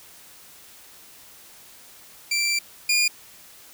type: tone pair in turn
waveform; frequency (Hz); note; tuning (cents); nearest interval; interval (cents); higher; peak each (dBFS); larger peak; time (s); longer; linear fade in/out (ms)
20% pulse; 2349 / 2423; D7 / D#7; 0 / -47; minor second; 53; second; -16 / -13; second; 2.31-2.59 / 2.89-3.08; first; 5
effects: white hiss -48 dBFS RMS until 3.73 s